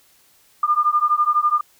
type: beating tone pair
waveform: sine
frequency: 1200 / 1212 Hz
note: D6 / D#6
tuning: +37 / -46 cents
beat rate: 12 Hz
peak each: -18 / -18 dBFS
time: 0.63-1.61 s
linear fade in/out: 5 ms
effects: white hiss -56 dBFS RMS until 1.79 s